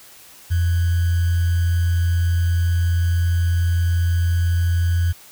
sine tone with sample-and-hold, 85.9 Hz, F2, 28 cents flat, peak -15 dBFS, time 0.5-5.13 s, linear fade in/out 20 ms, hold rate 1575 Hz, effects white hiss -45 dBFS RMS until 5.31 s

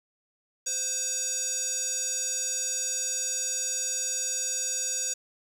square tone with band-pass filter, 520 Hz, C5, 11 cents flat, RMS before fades -30 dBFS, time 0.66-5.14 s, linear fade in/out 10 ms, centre 6900 Hz, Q 8, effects 9-bit

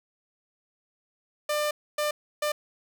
sawtooth tone bursts at uneven times, 597 Hz, D5, 28 cents sharp, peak -21 dBFS, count 3, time 1.49-1.71 / 1.98-2.11 / 2.42-2.52 s, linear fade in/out 5 ms, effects none

